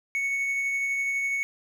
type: tone with tremolo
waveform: triangle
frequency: 2217 Hz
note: C#7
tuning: in tune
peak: -22 dBFS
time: 0.15-1.43 s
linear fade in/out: 0 ms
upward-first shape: triangle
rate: 12 Hz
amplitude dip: 25%
effects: none